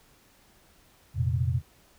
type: chord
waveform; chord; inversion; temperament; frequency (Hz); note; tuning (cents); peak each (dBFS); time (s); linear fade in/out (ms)
sine; F suspended fourth; none; equal; 87.31 / 116.54 / 130.81; F2 / Bb2 / C3; 0 / 0 / 0; -28; 1.14-1.62; 50
effects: pink hiss -60 dBFS RMS until 1.98 s